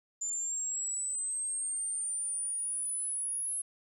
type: linear sweep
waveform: sine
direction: up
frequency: 7090 to 10680 Hz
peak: -31 dBFS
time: 0.21-3.62 s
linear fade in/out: 10 ms
effects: tanh soft clip ceiling -27 dBFS + 11-bit